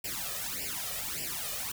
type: noise with flanger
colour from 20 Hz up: white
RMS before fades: -36 dBFS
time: 0.04-1.72 s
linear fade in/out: 5 ms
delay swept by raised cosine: 0.39 to 1.69 ms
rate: 1.7 Hz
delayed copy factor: +1
effects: none